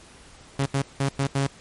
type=tone bursts at uneven times; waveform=sawtooth; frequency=137.8 Hz; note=C#3; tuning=10 cents flat; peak=-17 dBFS; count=5; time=0.59-0.66 / 0.74-0.82 / 1-1.09 / 1.19-1.27 / 1.35-1.47 s; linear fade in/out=5 ms; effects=pink hiss -49 dBFS RMS until 1.6 s + MP3 48 kbps